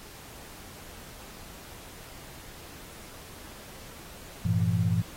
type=tone cluster; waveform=sine; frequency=99.2 / 115.9 / 168.6 Hz; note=G2 / A#2 / E3; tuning=+21 / -10 / +39 cents; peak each=-27 dBFS; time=4.45-5.02 s; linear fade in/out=5 ms; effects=pink hiss -47 dBFS RMS until 5.16 s + AAC 48 kbps